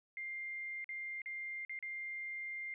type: tone with dropouts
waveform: sine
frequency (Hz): 2100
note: C7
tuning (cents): +6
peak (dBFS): -40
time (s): 0.17-2.74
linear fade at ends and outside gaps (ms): 1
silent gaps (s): 0.843-0.891 / 1.218-1.259 / 1.65-1.695 / 1.79-1.826
effects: none